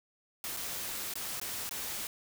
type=noise with dropouts; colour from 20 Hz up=white; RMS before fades=-38 dBFS; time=0.44-2.07 s; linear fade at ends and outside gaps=1 ms; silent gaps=0.566-0.57 / 1.138-1.155 / 1.399-1.414 / 1.693-1.71 s; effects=none